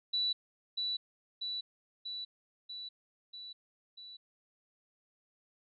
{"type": "tone with echo", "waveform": "sine", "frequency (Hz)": 3951, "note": "B7", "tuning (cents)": 0, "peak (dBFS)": -29, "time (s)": [0.13, 0.33], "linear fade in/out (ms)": 10, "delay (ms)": 640, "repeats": 6, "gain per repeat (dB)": -3, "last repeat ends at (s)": 4.17, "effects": []}